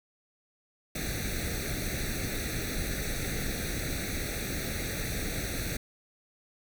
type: noise with comb filter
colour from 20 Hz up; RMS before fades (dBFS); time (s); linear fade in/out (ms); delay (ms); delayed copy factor
pink; -33; 0.95-5.77; 5; 0.49; +0.95
effects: none